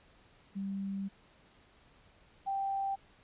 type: tone pair in turn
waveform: sine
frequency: 196 / 784 Hz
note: G3 / G5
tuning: 0 / 0 cents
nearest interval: 2 octaves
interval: 2400 cents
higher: second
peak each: -34 / -31 dBFS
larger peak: second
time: 0.55-1.09 / 2.46-2.96 s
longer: first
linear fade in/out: 20 ms
effects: pink hiss -63 dBFS RMS until 3.23 s + resampled to 8000 Hz